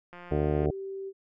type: click train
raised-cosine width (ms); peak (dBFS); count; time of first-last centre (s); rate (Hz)
0.5; -31; 94; 0.13-0.658; 176
type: harmonic tone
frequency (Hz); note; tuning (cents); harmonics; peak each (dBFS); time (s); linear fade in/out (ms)
74.4; D2; +23; 1 / 2 / 3 / 4 / 5 / 6 / 7 / 8 / 9 / 10; -31 / -30 / -38 / -33 / -31 / -31 / -41 / -37 / -40 / -40; 0.31-0.71; 5
type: tone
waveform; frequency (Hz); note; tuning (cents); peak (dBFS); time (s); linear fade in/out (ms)
sine; 388.3; G4; -16; -34; 0.58-1.13; 50
effects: none